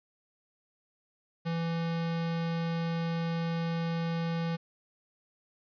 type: tone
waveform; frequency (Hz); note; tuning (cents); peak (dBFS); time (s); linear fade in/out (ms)
square; 166.6; E3; +19; -30; 1.45-4.57; 20
effects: resampled to 11025 Hz + 10-bit